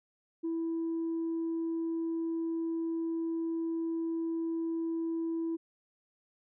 sine tone, 329.6 Hz, E4, in tune, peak -29 dBFS, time 0.43-5.57 s, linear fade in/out 20 ms, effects tanh soft clip ceiling -28 dBFS

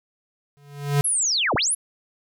square tone with exponential growth, 143.2 Hz, D3, 43 cents flat, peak -15 dBFS, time 0.57-1.01 s, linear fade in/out 0 ms, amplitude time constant 95 ms
sine linear two-way sweep, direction down then up, 11390 to 33.57 to 11390 Hz, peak -19 dBFS, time 1.04-1.75 s, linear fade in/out 10 ms, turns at 1.55 s
effects none

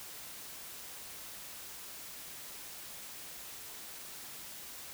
silence, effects white hiss -47 dBFS RMS until 4.93 s

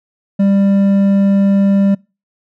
triangle tone with hard clipping, 197.7 Hz, G3, 15 cents sharp, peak -10 dBFS, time 0.39-1.95 s, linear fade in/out 10 ms, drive 9 dB, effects noise-tail reverb RT60 0.3 s tail -26 dB re dry

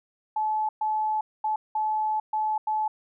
sine tone bursts at uneven times, 862 Hz, A5, 36 cents flat, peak -23 dBFS, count 6, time 0.36-0.69 / 0.81-1.21 / 1.44-1.56 / 1.75-2.2 / 2.33-2.58 / 2.67-2.88 s, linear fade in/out 5 ms, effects none

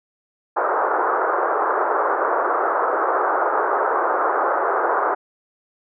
white band-pass noise, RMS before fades -20 dBFS, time 0.56-5.15 s, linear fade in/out 10 ms, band 360 to 1400 Hz, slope 48 dB/octave, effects none

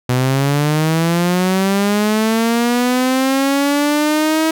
sawtooth linear sweep, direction up, 123.47 to 321.3 Hz, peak -9 dBFS, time 0.09-4.51 s, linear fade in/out 5 ms, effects none

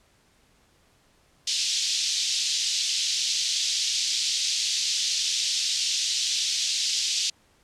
white band-pass noise, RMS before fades -26 dBFS, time 1.47-7.3 s, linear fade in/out 5 ms, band 3200 to 6100 Hz, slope 24 dB/octave, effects pink hiss -62 dBFS RMS until 7.63 s + low-pass 10000 Hz 12 dB/octave

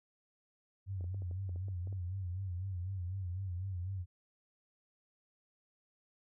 sine tone with vibrato, 92.5 Hz, F#2, in tune, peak -36 dBFS, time 0.86-4.06 s, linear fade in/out 50 ms, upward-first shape sine, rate 4 Hz, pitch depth 100 cents each way
clicks, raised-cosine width 2 ms, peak -40 dBFS, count 10, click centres 1.009 / 1.042 / 1.145 / 1.221 / 1.312 / 1.493 / 1.56 / 1.684 / 1.873 / 1.927 s
effects none

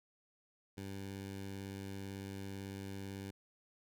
15% pulse tone with notch filter, 98 Hz, G2, in tune, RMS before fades -45 dBFS, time 0.77-3.31 s, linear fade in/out 10 ms, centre 1100 Hz, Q 2, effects none

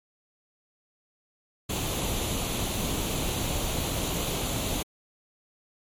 pink noise with comb filter, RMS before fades -29 dBFS, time 1.69-4.83 s, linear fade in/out 10 ms, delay 0.29 ms, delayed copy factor +0.55, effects MP3 64 kbps

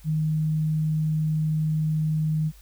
sine tone, 155.56 Hz, D#3, in tune, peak -21 dBFS, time 0.04-2.52 s, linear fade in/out 50 ms, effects added 50 Hz sine -47 dBFS peak until 2.61 s + white hiss -56 dBFS RMS until 2.61 s

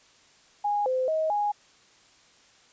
sine tone with pitch steps, 824 / 515 / 632 / 827 Hz, G#5 / C5 / D#5 / G#5, -14 / -28 / +27 / -8 cents, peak -23 dBFS, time 0.64-1.52 s, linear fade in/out 10 ms, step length 220 ms, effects white hiss -58 dBFS RMS until 2.72 s + resampled to 16000 Hz

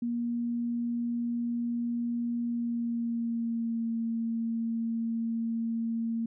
sine tone with pitch glide, 237 to 228.7 Hz, A#3 to A#3, +29 to -33 cents, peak -28 dBFS, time 0.02-6.26 s, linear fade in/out 5 ms, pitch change -62 cents, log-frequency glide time 2.45-3.9 s, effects none

